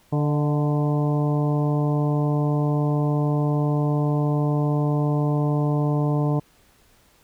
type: harmonic tone with a mistuned harmonic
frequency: 147.1 Hz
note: D3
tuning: 3 cents sharp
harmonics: 1 / 2 / 3 / 4 / 5 / 6 / 7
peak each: -20 / -26 / -30 / -32 / -34 / -36 / -37 dBFS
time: 0.12-6.4 s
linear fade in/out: 10 ms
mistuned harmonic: 4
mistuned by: +40 cents
effects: pink hiss -58 dBFS RMS until 7.23 s